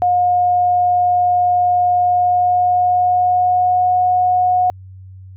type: tone with pitch glide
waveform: sine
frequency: 717 to 727.4 Hz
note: F5 to F#5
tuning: +45 to -30 cents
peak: -11 dBFS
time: 0.02-4.7 s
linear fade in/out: 0 ms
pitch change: +25 cents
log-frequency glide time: 2-3.93 s
effects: added 94 Hz sine -34 dBFS peak until 5.36 s